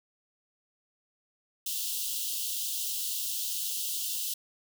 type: high-pass noise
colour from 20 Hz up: white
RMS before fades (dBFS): -33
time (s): 1.66-4.34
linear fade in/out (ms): 5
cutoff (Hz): 2800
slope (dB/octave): 96
effects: none